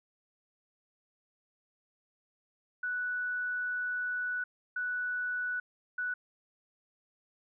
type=tone bursts at uneven times; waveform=sine; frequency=1480 Hz; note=F#6; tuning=in tune; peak=-31 dBFS; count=3; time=2.83-4.44 / 4.76-5.6 / 5.98-6.14 s; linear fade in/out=5 ms; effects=none